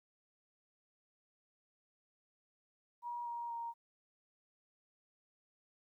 sine tone with pitch steps, 956 / 944.5 / 933.1 Hz, A#5 / A#5 / A#5, +43 / +22 / +1 cents, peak -39 dBFS, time 3.02-3.74 s, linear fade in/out 50 ms, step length 240 ms, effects 13-bit

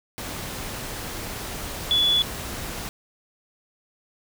sine tone in noise, 3424 Hz, A7, 48 cents flat, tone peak -17 dBFS, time 1.91-2.22 s, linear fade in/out 0 ms, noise pink, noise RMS -33 dBFS, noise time 0.18-2.89 s, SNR +13 dB, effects none

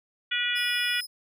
harmonic tone, 485.5 Hz, B4, 30 cents flat, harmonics 3 / 4 / 5 / 6 / 7, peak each -31 / -31 / -31 / -31 / -31 dBFS, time 0.31-1.01 s, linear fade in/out 10 ms
sawtooth tone, 5090 Hz, D#8, 39 cents sharp, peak -32 dBFS, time 0.55-1.07 s, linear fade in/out 20 ms
effects none

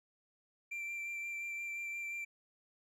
triangle tone with vibrato, 2356 Hz, D7, 5 cents sharp, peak -37 dBFS, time 0.71-2.25 s, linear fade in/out 10 ms, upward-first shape sine, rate 5.7 Hz, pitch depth 13 cents each way, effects none

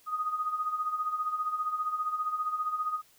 sine tone with tremolo, 1244.5 Hz, D#6, in tune, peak -26 dBFS, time 0.06-3.02 s, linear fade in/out 50 ms, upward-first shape sine, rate 15 Hz, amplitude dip 65%, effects white hiss -62 dBFS RMS until 3.18 s

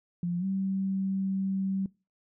sine tone with pitch glide, 174.61 to 192.63 Hz, F3 to G3, 0 to -30 cents, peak -27 dBFS, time 0.23-1.86 s, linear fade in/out 2 ms, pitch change +170 cents, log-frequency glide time 0.39-0.45 s, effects noise-tail reverb RT60 0.3 s tail -23 dB re dry

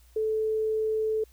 sine tone, 436.4 Hz, A4, 14 cents flat, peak -24 dBFS, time 0.16-1.24 s, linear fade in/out 5 ms, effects added 60 Hz sine -54 dBFS peak until 1.32 s + white hiss -63 dBFS RMS until 1.32 s

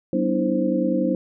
sine tone cluster, 189.7 / 243.9 / 292.8 / 323.2 / 523 Hz, F#3 / B3 / D4 / E4 / C5, +43 / -21 / -5 / -34 / -1 cents, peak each -25 dBFS, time 0.13-1.15 s, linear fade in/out 2 ms, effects none

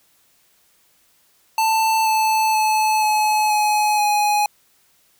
square tone with pitch steps, 886 / 875.3 / 864.8 / 854.3 / 844 / 833.9 Hz, A5 / A5 / A5 / G#5 / G#5 / G#5, +12 / -9 / -30 / +49 / +28 / +7 cents, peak -16 dBFS, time 1.58-4.46 s, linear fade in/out 2 ms, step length 480 ms, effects white hiss -59 dBFS RMS until 5.19 s

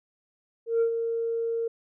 sine tone with ADSR envelope, 460 Hz, A#4, 23 cents flat, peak -17 dBFS, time 0.66-1.68 s, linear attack 150 ms, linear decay 90 ms, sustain -8 dB, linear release 6 ms, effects tanh soft clip ceiling -18 dBFS

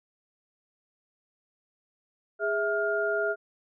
sine tone cluster, 412.9 / 655 / 1412 Hz, G#4 / E5 / F6, -10 / -11 / +19 cents, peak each -29 dBFS, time 2.39-3.36 s, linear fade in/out 50 ms, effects none

